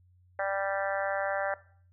harmonic tone, 196.1 Hz, G3, 1 cent sharp, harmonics 3 / 4 / 5 / 6 / 7 / 8 / 9 / 10, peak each -31 / -34 / -44 / -43 / -39 / -37 / -39 / -43 dBFS, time 0.39-1.54 s, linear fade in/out 2 ms, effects noise-tail reverb RT60 0.5 s tail -18 dB re dry + added 90 Hz sine -59 dBFS peak until 1.92 s

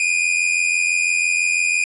45% pulse tone pair together, 2403 / 2489 Hz, D7 / D#7, +39 / 0 cents, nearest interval minor second, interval 61 cents, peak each -19 dBFS, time 0-1.84 s, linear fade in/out 2 ms, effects resampled to 24000 Hz

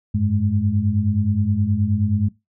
sine tone cluster, 95.1 / 104.6 / 210.5 Hz, F#2 / G#2 / G#3, +48 / +13 / +24 cents, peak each -21 dBFS, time 0.14-2.29 s, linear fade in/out 10 ms, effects noise-tail reverb RT60 0.2 s tail -19 dB re dry

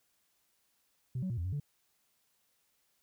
sine tone with pitch steps, 126.7 / 186.5 / 118.7 / 85.4 / 92.8 / 144.8 Hz, B2 / F#3 / A#2 / F2 / F#2 / D3, +45 / +14 / +32 / -38 / +6 / -24 cents, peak -31 dBFS, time 1.15-1.6 s, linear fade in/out 5 ms, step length 75 ms, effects tanh soft clip ceiling -30 dBFS + white hiss -75 dBFS RMS until 3.02 s

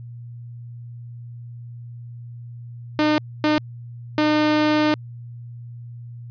sawtooth tone bursts at uneven times, 303.8 Hz, D#4, 41 cents flat, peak -12 dBFS, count 3, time 2.99-3.18 / 3.44-3.58 / 4.18-4.94 s, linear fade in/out 0 ms, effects added 119 Hz sine -34 dBFS peak until 6.3 s + resampled to 11025 Hz

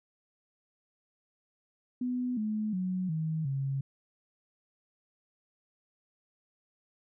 sine tone with pitch steps, 249 / 214.3 / 184.4 / 158.68 / 136.55 Hz, B3 / A3 / F#3 / D#3 / C#3, +14 / -45 / -6 / +34 / -26 cents, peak -29 dBFS, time 2.01-3.81 s, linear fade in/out 5 ms, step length 360 ms, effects none

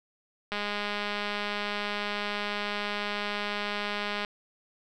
click train, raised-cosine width 0.3 ms, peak -16 dBFS, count 769, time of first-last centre 0.52-4.248 s, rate 206 Hz, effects none

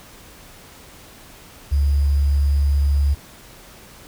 sine tone with sample-and-hold, 70.9 Hz, C#2, 40 cents sharp, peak -14 dBFS, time 1.71-3.15 s, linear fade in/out 20 ms, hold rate 4900 Hz, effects pink hiss -44 dBFS RMS until 4.07 s

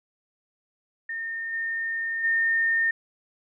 sine tone with level steps, 1823 Hz, A#6, 39 cents flat, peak -29 / -26 / -20 dBFS, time 1.09-2.91 s, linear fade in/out 5 ms, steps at 1.52 / 2.23 s, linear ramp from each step 20 ms, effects none

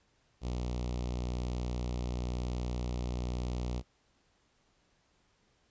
sawtooth tone with notch filter, 61 Hz, B1, 21 cents flat, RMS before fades -35 dBFS, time 0.41-3.83 s, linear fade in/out 50 ms, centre 1600 Hz, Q 0.89, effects pink hiss -71 dBFS RMS until 5.7 s + resampled to 16000 Hz

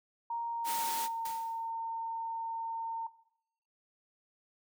sine tone with pitch glide, 932.3 to 910.5 Hz, A#5 to A#5, 0 to -41 cents, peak -33 dBFS, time 0.3-3.07 s, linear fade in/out 5 ms, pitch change -41 cents, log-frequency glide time 0.49-1.28 s
white high-pass noise, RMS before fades -38 dBFS, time 0.64-1.09 s, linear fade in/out 50 ms, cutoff 170 Hz, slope 24 dB/octave
white noise with exponential decay, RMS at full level -42 dBFS, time 1.25-1.71 s, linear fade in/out 5 ms, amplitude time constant 100 ms
effects noise-tail reverb RT60 0.7 s tail -18 dB re dry

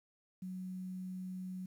sine tone with quantisation, 185 Hz, F#3, in tune, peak -40 dBFS, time 0.42-1.66 s, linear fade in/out 5 ms, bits 11, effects none

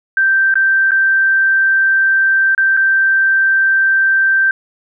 sine tone with dropouts, 1565 Hz, G6, 3 cents flat, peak -9 dBFS, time 0.17-4.51 s, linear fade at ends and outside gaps 2 ms, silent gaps 0.541-0.555 / 0.909-0.917 / 2.549-2.578 / 2.768-2.772 s, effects none

